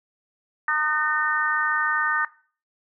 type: harmonic tone with a mistuned harmonic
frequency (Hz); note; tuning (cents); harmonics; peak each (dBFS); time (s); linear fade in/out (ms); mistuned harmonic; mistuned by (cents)
303.8; D#4; -41; 3 / 4 / 5 / 6; -30 / -25 / -25 / -24; 0.68-2.25; 2; 4; +18
effects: noise-tail reverb RT60 0.4 s tail -18 dB re dry